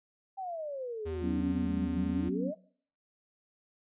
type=exponential two-way sweep; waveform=sine; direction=down then up; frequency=790 to 173.4 to 656 Hz; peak=-35 dBFS; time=0.37-2.55 s; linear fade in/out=20 ms; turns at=1.98 s
type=tone with vibrato; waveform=square; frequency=81.7 Hz; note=E2; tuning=15 cents flat; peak=-38 dBFS; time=1.05-2.3 s; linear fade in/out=20 ms; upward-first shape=sine; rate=19 Hz; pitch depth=27 cents each way
type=chord; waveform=sine; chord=F# suspended fourth; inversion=none; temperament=equal; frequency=185 / 246.9 / 277.2 Hz; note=F#3 / B3 / C#4; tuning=0 / 0 / 0 cents; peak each=-33 / -36 / -34 dBFS; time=1.21-2.53 s; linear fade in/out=50 ms
effects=noise-tail reverb RT60 0.5 s tail -20 dB re dry + resampled to 8000 Hz